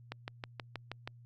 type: click train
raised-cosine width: 0.3 ms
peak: -23 dBFS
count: 7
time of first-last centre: 0.12-1.075 s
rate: 6.28 Hz
effects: added 119 Hz sine -53 dBFS peak until 1.25 s + Opus 48 kbps